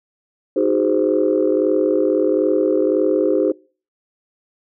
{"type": "chord", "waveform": "sine", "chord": "Ab dominant seventh", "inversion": "second", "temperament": "just", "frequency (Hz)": [311.5, 373.8, 415.3, 519.1], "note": ["Eb4", "Gb4", "Ab4", "C5"], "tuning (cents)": [2, 18, 0, -14], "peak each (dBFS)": -19, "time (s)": [0.56, 3.52], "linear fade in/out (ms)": 5, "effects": ["noise-tail reverb RT60 0.4 s tail -25 dB re dry", "tanh soft clip ceiling -5 dBFS"]}